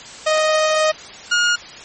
sawtooth tone pair in turn, 622.3 / 1428.8 Hz, D#5 / F6, 0 / +39 cents, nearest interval octave + major second, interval 1439 cents, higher second, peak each -10 dBFS, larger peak neither, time 0.26-0.92 / 1.31-1.56 s, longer first, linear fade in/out 10 ms, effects white hiss -36 dBFS RMS until 1.84 s + MP3 32 kbps

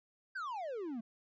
triangle exponential sweep, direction down, 1619 to 214.8 Hz, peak -36 dBFS, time 0.35-1.01 s, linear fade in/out 10 ms, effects resampled to 16000 Hz

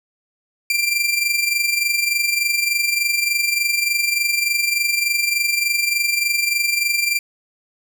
sawtooth tone with amplitude modulation, 2369 Hz, D7, 14 cents sharp, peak -11 dBFS, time 0.7-7.19 s, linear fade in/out 2 ms, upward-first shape sine, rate 23.4 Hz, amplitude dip 60%, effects none

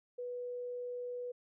sine tone, 491 Hz, B4, 10 cents flat, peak -38 dBFS, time 0.18-1.32 s, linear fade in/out 10 ms, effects none

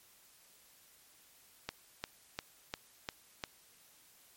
click train, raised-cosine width 0.2 ms, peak -19 dBFS, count 6, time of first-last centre 1.69-3.438 s, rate 2.86 Hz, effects white hiss -63 dBFS RMS until 4.36 s + MP3 64 kbps

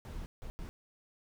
brown noise bursts at uneven times, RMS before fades -42 dBFS, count 3, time 0.05-0.26 / 0.42-0.5 / 0.59-0.69 s, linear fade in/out 0 ms, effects none

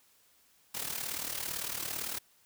white noise with amplitude modulation, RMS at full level -34 dBFS, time 0.74-2.19 s, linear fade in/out 10 ms, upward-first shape sine, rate 37.8 Hz, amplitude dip 70%, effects white hiss -66 dBFS RMS until 2.45 s

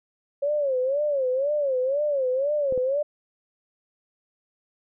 sine tone with vibrato, 550 Hz, C#5, 14 cents flat, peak -21 dBFS, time 0.42-3.03 s, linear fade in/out 10 ms, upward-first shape sine, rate 2 Hz, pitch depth 150 cents each way
clicks, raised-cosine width 2 ms, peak -23 dBFS, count 2, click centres 2.724 / 2.777 s
effects none

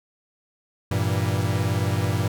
45% pulse chord, E diminished, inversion first, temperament equal, 98 / 116.54 / 164.81 Hz, G2 / Bb2 / E3, 0 / 0 / 0 cents, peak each -24 / -25 / -29 dBFS, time 0.91-2.28 s, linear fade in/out 5 ms, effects none

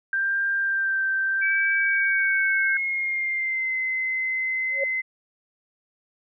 sine tone with vibrato, 1576 Hz, G6, 9 cents sharp, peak -21 dBFS, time 0.13-2.77 s, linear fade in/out 2 ms, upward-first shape sine, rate 0.75 Hz, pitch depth 17 cents each way
sine tone with pitch glide, 2292 to 2054 Hz, D7 to C7, -43 to -33 cents, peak -23 dBFS, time 1.41-5.02 s, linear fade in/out 20 ms, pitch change -190 cents, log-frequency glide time 1.75-3.76 s
sine tone with exponential growth, 550 Hz, C#5, 14 cents flat, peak -20 dBFS, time 4.69-4.84 s, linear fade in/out 5 ms, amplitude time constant 31 ms
effects none

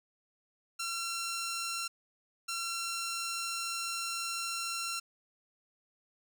10% pulse tone bursts at uneven times, 1361 Hz, F6, 45 cents flat, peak -26 dBFS, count 2, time 0.79-1.88 / 2.48-5 s, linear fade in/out 10 ms, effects none

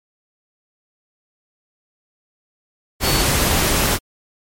sine tone in noise, 4449 Hz, C#8, 5 cents sharp, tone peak -24 dBFS, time 3.01-3.25 s, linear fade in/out 50 ms, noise pink, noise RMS -17 dBFS, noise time 3-3.99 s, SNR -10 dB, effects MP3 64 kbps

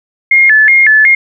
sine tone with vibrato, 1924 Hz, B6, 46 cents flat, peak -3 dBFS, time 0.31-1.15 s, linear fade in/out 5 ms, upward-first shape square, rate 2.7 Hz, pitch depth 180 cents each way, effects none

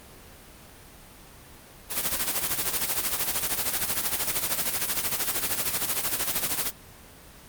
white noise with tremolo, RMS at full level -24 dBFS, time 1.89-6.72 s, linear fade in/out 50 ms, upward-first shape sine, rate 13 Hz, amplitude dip 70%, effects pink hiss -48 dBFS RMS until 7.48 s + Opus 24 kbps

